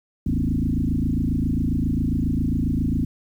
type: tone with frequency modulation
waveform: sine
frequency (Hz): 160.3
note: E3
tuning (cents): -48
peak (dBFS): -19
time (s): 0.26-3.05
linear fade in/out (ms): 5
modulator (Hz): 27.4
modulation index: 4.5
effects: 9-bit

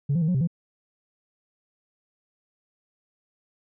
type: tone with pitch steps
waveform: sine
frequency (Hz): 141.4 / 171.7 / 157 / 180.7 / 131.5 / 169.3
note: C#3 / F3 / D#3 / F#3 / C3 / E3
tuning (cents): +35 / -29 / +16 / -41 / +9 / +46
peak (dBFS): -18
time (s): 0.09-0.474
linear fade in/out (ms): 10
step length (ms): 64
effects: tanh soft clip ceiling -18 dBFS

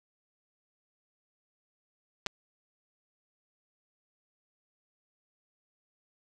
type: clicks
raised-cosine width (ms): 0.2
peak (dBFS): -14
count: 2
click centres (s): 2.263 / 2.268
effects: none

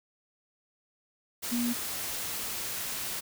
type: tone in noise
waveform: sine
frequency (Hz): 240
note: B3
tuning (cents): -49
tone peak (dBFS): -27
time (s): 1.51-1.74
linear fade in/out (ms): 20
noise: white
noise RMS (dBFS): -35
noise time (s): 1.42-3.21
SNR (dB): +5
effects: none

